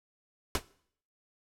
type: noise with exponential decay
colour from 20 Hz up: pink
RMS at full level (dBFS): -24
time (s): 0.55-0.63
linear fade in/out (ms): 1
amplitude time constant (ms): 17
effects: noise-tail reverb RT60 0.6 s tail -20 dB re dry + low-pass 12000 Hz 12 dB/octave